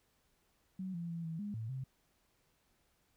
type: tone with pitch steps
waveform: sine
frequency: 187.6 / 170.3 / 167.8 / 162.5 / 205.8 / 111.5 / 131.7 Hz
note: F#3 / F3 / E3 / E3 / G#3 / A2 / C3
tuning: +24 / -43 / +31 / -24 / -16 / +23 / +12 cents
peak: -38 dBFS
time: 0.79-1.84 s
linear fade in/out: 5 ms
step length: 150 ms
effects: pink hiss -75 dBFS RMS until 3.16 s